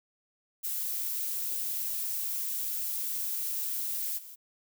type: noise with level steps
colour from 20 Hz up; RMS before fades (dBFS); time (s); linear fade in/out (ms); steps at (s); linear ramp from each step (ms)
violet; -33 / -47; 0.63-4.36; 20; 4.17; 20
effects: none